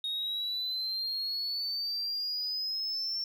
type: exponential sweep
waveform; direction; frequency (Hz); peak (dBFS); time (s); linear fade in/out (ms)
sine; up; 3729 to 5440; -29; 0.04-3.24; 2
effects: tanh soft clip ceiling -29 dBFS + 11-bit